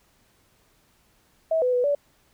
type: tone with pitch steps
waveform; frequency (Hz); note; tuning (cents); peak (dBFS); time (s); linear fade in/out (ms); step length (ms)
sine; 646 / 501 / 493.6 / 575; E5 / B4 / B4 / D5; -35 / +25 / -1 / -37; -19; 1.51-1.95; 5; 110
effects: pink hiss -63 dBFS RMS until 2.33 s